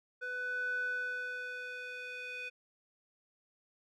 square tone with band-pass filter sweep, 497.9 Hz, B4, 14 cents sharp, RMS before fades -39 dBFS, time 0.21-2.5 s, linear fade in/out 20 ms, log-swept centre 1300 to 2300 Hz, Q 5.9, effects none

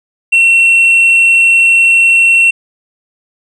sine tone with tanh clipping, 2716 Hz, F7, 49 cents flat, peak -5 dBFS, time 0.32-2.51 s, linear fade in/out 10 ms, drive 2 dB, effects none

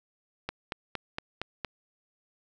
click train, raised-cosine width 0.3 ms, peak -16 dBFS, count 6, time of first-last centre 0.49-1.647 s, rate 4.32 Hz, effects none

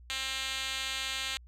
5% pulse tone with band-pass filter, 265.5 Hz, C4, 25 cents sharp, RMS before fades -35 dBFS, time 0.1-1.37 s, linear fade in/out 0 ms, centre 4400 Hz, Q 1.5, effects added 60 Hz sine -50 dBFS peak until 1.47 s

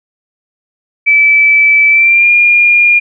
sine tone with pitch glide, 2310 to 2415 Hz, D7 to D7, -29 to +48 cents, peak -4 dBFS, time 1.06-3 s, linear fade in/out 20 ms, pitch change +77 cents, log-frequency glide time 1.89-2.3 s, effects none

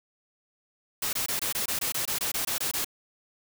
white noise bursts, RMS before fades -29 dBFS, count 14, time 1.02-2.846 s, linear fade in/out 5 ms, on 110 ms, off 22 ms, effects none

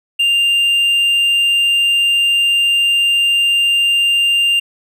triangle tone, 2794 Hz, F7, in tune, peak -9 dBFS, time 0.19-4.6 s, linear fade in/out 10 ms, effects none

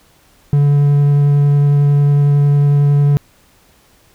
triangle tone with vibrato, 143.7 Hz, D3, 37 cents flat, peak -6 dBFS, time 0.53-3.17 s, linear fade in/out 0 ms, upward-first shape sine, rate 11 Hz, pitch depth 8 cents each way, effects pink hiss -51 dBFS RMS until 4.14 s

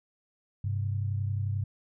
sine tone pair together, 99.5 / 130.81 Hz, G2 / C3, +26 / 0 cents, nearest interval perfect fourth, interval 474 cents, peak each -28 / -35 dBFS, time 0.64-1.64 s, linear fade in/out 5 ms, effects none

